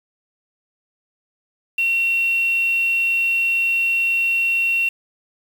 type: tone with quantisation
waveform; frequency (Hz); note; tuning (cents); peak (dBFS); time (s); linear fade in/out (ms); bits
sine; 2729; F7; -41; -16; 1.78-4.89; 5; 6
effects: none